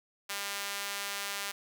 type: tone with high-pass filter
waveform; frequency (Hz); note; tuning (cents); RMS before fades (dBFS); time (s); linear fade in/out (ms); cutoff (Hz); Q
sawtooth; 200.5; G3; +39; -37; 0.29-1.52; 10; 1500; 0.58
effects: none